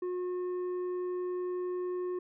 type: tone with tanh clipping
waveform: sine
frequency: 361.1 Hz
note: F#4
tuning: 42 cents flat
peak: -33 dBFS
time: 0.02-2.19 s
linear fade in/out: 5 ms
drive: 6 dB
effects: none